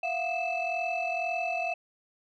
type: tone cluster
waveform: sine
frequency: 677 / 719 / 2626 Hz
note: E5 / F#5 / E7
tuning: +46 / -50 / -7 cents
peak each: -31 dBFS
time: 0.03-1.74 s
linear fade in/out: 5 ms
effects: tanh soft clip ceiling -23 dBFS